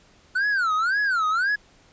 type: tone with vibrato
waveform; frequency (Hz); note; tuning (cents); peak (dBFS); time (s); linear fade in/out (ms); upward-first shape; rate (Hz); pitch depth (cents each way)
triangle; 1452; F#6; -33; -18; 0.35-1.56; 10; sine; 1.9; 260
effects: pink hiss -56 dBFS RMS until 1.92 s + resampled to 16000 Hz